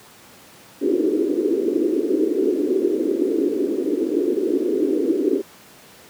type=band-pass noise; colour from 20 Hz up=pink; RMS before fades=-20 dBFS; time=0.81-5.42 s; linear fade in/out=20 ms; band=290 to 420 Hz; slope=48 dB/octave; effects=pink hiss -46 dBFS RMS until 6.09 s + high-pass 150 Hz 12 dB/octave